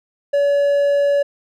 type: tone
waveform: triangle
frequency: 569 Hz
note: C#5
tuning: 45 cents sharp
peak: -11 dBFS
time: 0.33-1.23 s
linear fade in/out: 10 ms
effects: none